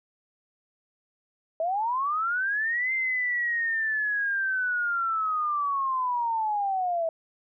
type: linear two-way sweep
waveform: sine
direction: up then down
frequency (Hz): 630 to 2093 to 644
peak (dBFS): -24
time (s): 1.6-7.09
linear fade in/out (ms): 2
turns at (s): 2.93
effects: none